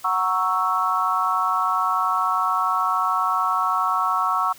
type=chord; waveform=sine; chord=F# dominant seventh; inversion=none; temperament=equal with one note detuned; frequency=740 / 935.6 / 1108.7 / 1318.5 Hz; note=F#5 / A#5 / C#6 / E6; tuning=0 / +6 / 0 / 0 cents; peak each=-27 / -27 / -22 / -23 dBFS; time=0.04-4.53 s; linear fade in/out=10 ms; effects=white hiss -47 dBFS RMS until 4.58 s